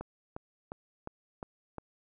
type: click train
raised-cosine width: 1 ms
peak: -25 dBFS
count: 6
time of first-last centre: 0.01-1.783 s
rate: 2.82 Hz
effects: none